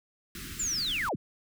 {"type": "band-stop noise", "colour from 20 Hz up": "pink", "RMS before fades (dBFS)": -41, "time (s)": [0.35, 1.09], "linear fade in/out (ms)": 2, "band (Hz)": [360, 1300], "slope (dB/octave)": 48}
{"type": "linear sweep", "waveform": "sine", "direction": "down", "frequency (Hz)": [7450, 49.22], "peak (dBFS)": -28, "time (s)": [0.59, 1.16], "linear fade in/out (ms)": 10}
{"effects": []}